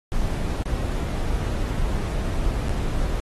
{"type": "noise with dropouts", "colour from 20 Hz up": "brown", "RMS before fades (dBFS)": -24, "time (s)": [0.12, 3.2], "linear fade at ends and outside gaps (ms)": 0, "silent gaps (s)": [[0.623, 0.658], [2.684, 2.694]], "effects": ["AAC 32 kbps"]}